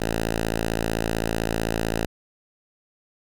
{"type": "tone", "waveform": "5% pulse", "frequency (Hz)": 55.7, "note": "A1", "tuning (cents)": 22, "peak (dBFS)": -12, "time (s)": [0, 2.06], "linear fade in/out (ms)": 5, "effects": []}